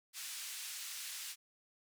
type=band-pass noise; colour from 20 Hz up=white; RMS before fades=-45 dBFS; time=0.13-1.36 s; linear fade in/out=50 ms; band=1900 to 10000 Hz; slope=12 dB/octave; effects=none